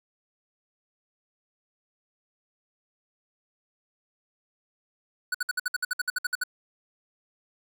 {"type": "tone bursts", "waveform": "square", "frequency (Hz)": 1480, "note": "F#6", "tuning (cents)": 0, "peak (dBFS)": -25, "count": 14, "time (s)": [5.32, 6.437], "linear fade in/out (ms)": 5, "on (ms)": 25, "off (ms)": 59, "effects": []}